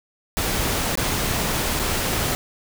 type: noise with dropouts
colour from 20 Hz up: pink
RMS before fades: -23 dBFS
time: 0.37-2.35 s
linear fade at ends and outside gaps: 0 ms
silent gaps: 0.954-0.974 / 1.792-1.796 s
effects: none